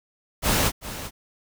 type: noise with echo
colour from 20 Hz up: pink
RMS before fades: -21 dBFS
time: 0.42-0.72 s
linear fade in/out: 50 ms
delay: 390 ms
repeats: 1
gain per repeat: -13 dB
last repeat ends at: 1.11 s
effects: none